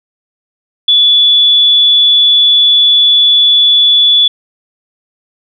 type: tone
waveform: sine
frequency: 3440 Hz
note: A7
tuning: 40 cents flat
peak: -4 dBFS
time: 0.88-4.28 s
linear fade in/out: 5 ms
effects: none